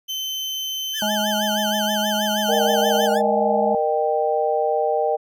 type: tone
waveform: 35% pulse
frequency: 3073 Hz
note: G7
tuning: 35 cents flat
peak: -23 dBFS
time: 0.08-3.08 s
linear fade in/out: 20 ms
type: tone with vibrato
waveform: sawtooth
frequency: 1582 Hz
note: G6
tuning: 15 cents sharp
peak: -25 dBFS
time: 0.93-3.22 s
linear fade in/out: 50 ms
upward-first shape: sine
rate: 6.3 Hz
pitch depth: 190 cents each way
type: harmonic tone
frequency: 210.9 Hz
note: G#3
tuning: 27 cents sharp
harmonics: 1 / 3 / 4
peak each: -25 / -25 / -25 dBFS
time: 1.02-3.75 s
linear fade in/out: 2 ms
type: chord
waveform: sine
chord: Eb major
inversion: second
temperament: equal with one note detuned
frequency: 466.2 / 609.1 / 784 Hz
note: Bb4 / Eb5 / G5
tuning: 0 / -37 / 0 cents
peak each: -22 dBFS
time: 2.48-5.17 s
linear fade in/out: 20 ms
effects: none